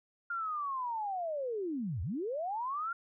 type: linear two-way sweep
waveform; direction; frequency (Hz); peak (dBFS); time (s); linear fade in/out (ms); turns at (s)
sine; down then up; 1412 to 73 to 1412; -33; 0.3-2.93; 5; 2.02
effects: none